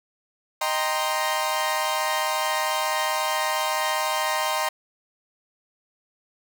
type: chord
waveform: sawtooth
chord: C minor seventh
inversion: first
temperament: equal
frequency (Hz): 622.3 / 784 / 932.3 / 1046.5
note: Eb5 / G5 / Bb5 / C6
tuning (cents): 0 / 0 / 0 / 0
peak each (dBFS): -25 / -26 / -24 / -24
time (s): 0.61-4.69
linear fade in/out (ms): 5
effects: none